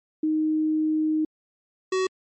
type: tone pair in turn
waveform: sine / square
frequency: 311.1 / 375.6 Hz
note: D#4 / F#4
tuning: 0 / +26 cents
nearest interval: minor third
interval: 326 cents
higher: second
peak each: -20 / -22 dBFS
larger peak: first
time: 0.23-1.25 / 1.92-2.07 s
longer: first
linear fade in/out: 5 ms
effects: MP3 32 kbps